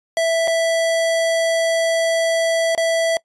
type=tone with dropouts; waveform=square; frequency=659.3 Hz; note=E5; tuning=in tune; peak=-16 dBFS; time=0.17-3.17 s; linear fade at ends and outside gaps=1 ms; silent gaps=0.475-0.479 / 2.75-2.777 s; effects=noise-tail reverb RT60 0.1 s tail -23 dB re dry + resampled to 24000 Hz